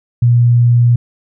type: tone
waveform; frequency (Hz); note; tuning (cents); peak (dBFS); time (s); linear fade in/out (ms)
sine; 120; B2; -49; -6; 0.22-0.96; 5
effects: none